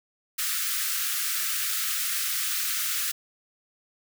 white high-pass noise, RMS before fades -28 dBFS, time 0.38-3.12 s, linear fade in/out 10 ms, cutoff 1200 Hz, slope 96 dB/octave, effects none

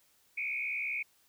sine tone with frequency modulation, 2349 Hz, D7, in tune, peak -32 dBFS, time 0.37-1.03 s, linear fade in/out 10 ms, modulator 65.1 Hz, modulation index 2.4, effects white hiss -68 dBFS RMS until 1.28 s

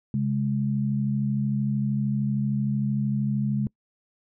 sine tone pair together, 134.6 / 207.7 Hz, C3 / G#3, +49 / 0 cents, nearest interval minor sixth, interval 751 cents, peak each -25 dBFS, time 0.14-3.67 s, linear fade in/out 2 ms, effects noise-tail reverb RT60 0.1 s tail -24 dB re dry

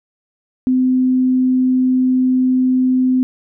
sine tone, 256.1 Hz, C4, 37 cents flat, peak -11 dBFS, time 0.67-3.23 s, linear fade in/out 0 ms, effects none

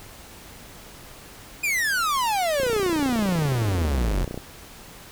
45% pulse exponential sweep, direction down, 2497 to 41.98 Hz, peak -21 dBFS, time 1.63-4.25 s, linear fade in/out 10 ms
click train, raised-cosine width 2 ms, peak -18 dBFS, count 55, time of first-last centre 2.6-4.376 s, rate 30.4 Hz
effects pink hiss -44 dBFS RMS until 5.11 s

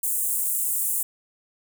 pink high-pass noise, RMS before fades -25 dBFS, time 0.03-1.03 s, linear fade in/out 5 ms, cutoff 7900 Hz, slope 48 dB/octave, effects none

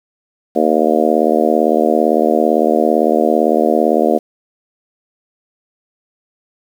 harmonic tone, 77.78 Hz, D#2, in tune, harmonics 3 / 4 / 5 / 6 / 7 / 8 / 9, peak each -18 / -18 / -18 / -18 / -18 / -18 / -18 dBFS, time 0.55-4.19 s, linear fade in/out 20 ms, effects 7-bit

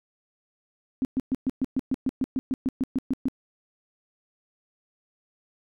sine tone bursts, 261.6 Hz, C4, in tune, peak -21 dBFS, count 16, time 1.02-3.284 s, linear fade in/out 0 ms, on 29 ms, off 120 ms, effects none

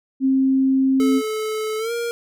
sine tone, 266.1 Hz, C4, 29 cents sharp, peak -14 dBFS, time 0.2-1.22 s, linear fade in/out 50 ms
square tone with pitch glide, 433.6 to 470.1 Hz, A4 to A#4, -25 to +15 cents, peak -23 dBFS, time 1-2.11 s, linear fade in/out 0 ms, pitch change +140 cents, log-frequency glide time 1.78-1.92 s
effects none

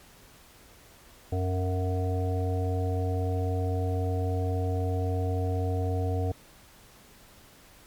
harmonic tone with a mistuned harmonic, 92 Hz, F#2, 9 cents flat, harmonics 1 / 3 / 5 / 7 / 8, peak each -26 / -36 / -34 / -39 / -38 dBFS, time 1.32-6.32 s, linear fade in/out 5 ms, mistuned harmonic 7, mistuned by +22 cents, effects pink hiss -54 dBFS RMS until 7.86 s + MP3 96 kbps

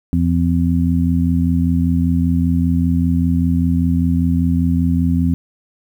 harmonic tone, 85.1 Hz, F2, 44 cents flat, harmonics 1 / 2 / 3, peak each -17 / -17 / -17 dBFS, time 0.13-5.34 s, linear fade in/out 0 ms, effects 8-bit

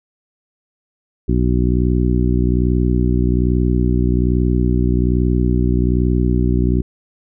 harmonic tone, 61.2 Hz, B1, 15 cents flat, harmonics 1 / 2 / 3 / 4 / 5 / 6, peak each -16 / -19 / -21 / -22 / -23 / -24 dBFS, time 1.28-6.82 s, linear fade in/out 10 ms, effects none

